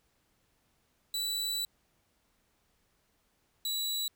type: tone pair in turn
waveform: sawtooth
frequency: 3951 / 3926 Hz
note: B7 / B7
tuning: 0 / -11 cents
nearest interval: unison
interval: 11 cents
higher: first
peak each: -28 dBFS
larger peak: neither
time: 1.14-1.65 / 3.65-4.08 s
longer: first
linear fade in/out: 2 ms
effects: pink hiss -73 dBFS RMS until 4.15 s